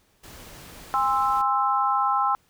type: noise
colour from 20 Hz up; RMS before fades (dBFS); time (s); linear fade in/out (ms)
pink; -44; 0.23-1.42; 10
type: chord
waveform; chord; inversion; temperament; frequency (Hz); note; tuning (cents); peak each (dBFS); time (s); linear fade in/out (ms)
sine; Ab augmented; none; equal with one note detuned; 812.1 / 1046.5 / 1318.5; Ab5 / C6 / E6; -39 / 0 / 0; -24; 0.94-2.35; 0
effects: pink hiss -64 dBFS RMS until 2.49 s

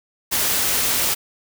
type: noise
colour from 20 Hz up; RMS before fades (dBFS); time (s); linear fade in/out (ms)
white; -20; 0.31-1.15; 20
effects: none

